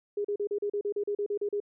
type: tone bursts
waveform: sine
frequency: 410 Hz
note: G#4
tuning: 22 cents flat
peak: -27 dBFS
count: 13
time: 0.17-1.602 s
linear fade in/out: 5 ms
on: 76 ms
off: 37 ms
effects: none